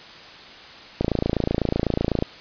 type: click train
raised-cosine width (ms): 2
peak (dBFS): -7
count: 35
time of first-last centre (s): 1.01-2.224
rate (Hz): 28
effects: white hiss -42 dBFS RMS until 2.4 s + resampled to 11025 Hz